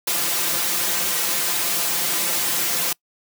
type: noise with comb filter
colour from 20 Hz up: white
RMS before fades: -22 dBFS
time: 0.07-2.93 s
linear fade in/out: 5 ms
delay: 5.8 ms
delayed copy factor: +0.95
effects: noise-tail reverb RT60 0.1 s tail -25 dB re dry + high-pass 150 Hz 12 dB/octave